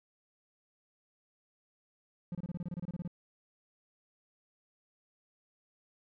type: tone bursts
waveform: triangle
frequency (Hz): 174.61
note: F3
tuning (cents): 0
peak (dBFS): -33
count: 14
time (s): 2.32-3.077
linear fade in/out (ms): 2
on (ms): 29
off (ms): 27
effects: none